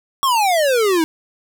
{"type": "exponential sweep", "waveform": "square", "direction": "down", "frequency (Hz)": [1130, 310.7], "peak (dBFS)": -14, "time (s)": [0.23, 1.04], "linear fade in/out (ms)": 0, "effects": []}